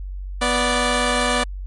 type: tone pair together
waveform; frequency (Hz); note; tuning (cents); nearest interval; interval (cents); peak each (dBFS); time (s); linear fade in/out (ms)
10% pulse; 246 / 585; B3 / D5; -7 / -7; octave + minor third; 1500; -12; 0.41-1.44; 10
effects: added 47 Hz sine -27 dBFS peak until 1.66 s + MP3 48 kbps